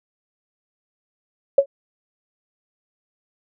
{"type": "tone with exponential decay", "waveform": "sine", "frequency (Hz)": 554.4, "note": "C#5", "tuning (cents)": 0, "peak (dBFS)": -5, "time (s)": [1.58, 1.66], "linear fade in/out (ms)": 5, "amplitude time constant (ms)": 17, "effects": []}